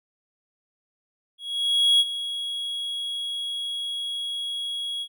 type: tone with ADSR envelope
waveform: triangle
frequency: 3322 Hz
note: G#7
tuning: in tune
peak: -13 dBFS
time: 1.38-5.08 s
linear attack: 620 ms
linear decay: 39 ms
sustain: -13 dB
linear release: 63 ms
effects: none